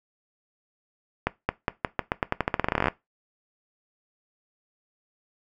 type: accelerating click train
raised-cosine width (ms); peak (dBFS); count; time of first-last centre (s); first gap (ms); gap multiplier
0.5; -7; 23; 1.27-2.883; 220; 0.87
effects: noise-tail reverb RT60 0.2 s tail -19 dB re dry